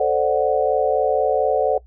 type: chord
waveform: sine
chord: D dominant seventh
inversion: second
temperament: equal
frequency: 440 / 523.3 / 587.3 / 740 Hz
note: A4 / C5 / D5 / F#5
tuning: 0 / 0 / 0 / 0 cents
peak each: -21 dBFS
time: 0-1.78 s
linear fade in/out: 5 ms
effects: noise-tail reverb RT60 0.1 s tail -20 dB re dry + added 60 Hz sine -44 dBFS peak until 1.86 s